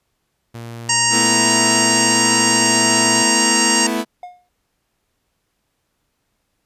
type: tone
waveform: sawtooth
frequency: 116.54 Hz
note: A#2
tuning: in tune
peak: -26 dBFS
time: 0.54-3.23 s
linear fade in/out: 10 ms
type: harmonic tone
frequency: 932.3 Hz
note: A#5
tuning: in tune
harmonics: 1 / 2 / 3 / 5 / 6 / 7 / 8 / 9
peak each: -22 / -22 / -22 / -22 / -22 / -22 / -22 / -22 dBFS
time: 0.89-3.87 s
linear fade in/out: 5 ms
type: chord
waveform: sawtooth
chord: A suspended second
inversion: none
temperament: equal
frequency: 220 / 246.9 / 329.6 Hz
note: A3 / B3 / E4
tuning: 0 / 0 / 0 cents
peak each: -19 dBFS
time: 1.1-4.05 s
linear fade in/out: 50 ms
type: tone with exponential decay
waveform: triangle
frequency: 717 Hz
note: F5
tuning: 45 cents sharp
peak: -25 dBFS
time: 4.23-4.49 s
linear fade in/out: 2 ms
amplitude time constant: 55 ms
effects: pink hiss -70 dBFS RMS until 6.65 s + resampled to 32000 Hz